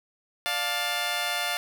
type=chord; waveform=10% pulse; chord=D minor; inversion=none; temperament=just; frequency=587.3 / 704.8 / 881 Hz; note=D5 / F5 / A5; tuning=0 / +16 / +2 cents; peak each=-26 / -20 / -26 dBFS; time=0.46-1.57 s; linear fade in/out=0 ms; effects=none